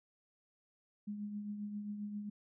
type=tone with tremolo; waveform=sine; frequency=207.1 Hz; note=G#3; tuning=5 cents flat; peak=-37 dBFS; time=1.07-2.3 s; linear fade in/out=10 ms; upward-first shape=triangle; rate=7.5 Hz; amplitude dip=50%; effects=none